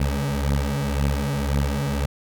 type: beating tone pair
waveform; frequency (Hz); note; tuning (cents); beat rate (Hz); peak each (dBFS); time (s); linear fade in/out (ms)
20% pulse; 69.3 / 71.2; C#2 / C#2; 0 / +47; 1.9; -19; 0-2.06; 5
effects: none